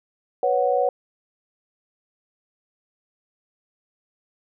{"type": "chord", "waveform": "sine", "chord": "B suspended second", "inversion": "none", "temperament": "just", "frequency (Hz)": [493.9, 555.6, 740.8], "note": ["B4", "C#5", "F#5"], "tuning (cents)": [0, 4, 2], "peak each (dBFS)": -22, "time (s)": [0.43, 0.89], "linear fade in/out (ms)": 2, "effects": []}